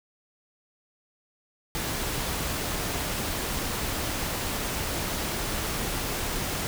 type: noise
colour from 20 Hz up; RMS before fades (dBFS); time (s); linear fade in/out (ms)
pink; -30; 1.75-6.67; 0
effects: none